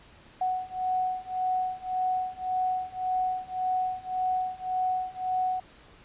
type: beating tone pair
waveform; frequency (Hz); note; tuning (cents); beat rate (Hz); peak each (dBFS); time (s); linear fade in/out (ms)
sine; 740 / 741.8; F#5 / F#5; 0 / +4; 1.8; -30 / -29; 0.41-5.6; 5
effects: pink hiss -54 dBFS RMS until 6.04 s + resampled to 8000 Hz